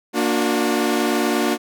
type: chord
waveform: sawtooth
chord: Bb augmented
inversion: none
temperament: equal with one note detuned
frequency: 233.1 / 293.7 / 362.4 Hz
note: Bb3 / D4 / F#4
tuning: 0 / 0 / -36 cents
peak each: -18 dBFS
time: 0.13-1.58 s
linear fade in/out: 50 ms
effects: none